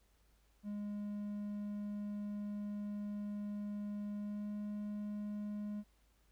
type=tone with pitch glide; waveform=triangle; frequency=206.3 to 207.9 Hz; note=G#3 to G#3; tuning=-11 to +2 cents; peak=-37 dBFS; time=0.63-5.84 s; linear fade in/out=50 ms; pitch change=+13 cents; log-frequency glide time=4.16-4.51 s; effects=added 52 Hz sine -69 dBFS peak until 6.31 s + pink hiss -75 dBFS RMS until 6.31 s